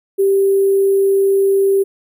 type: tone with sample-and-hold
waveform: sine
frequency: 392 Hz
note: G4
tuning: in tune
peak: -10 dBFS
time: 0.18-1.84 s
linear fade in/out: 20 ms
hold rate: 11025 Hz
effects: none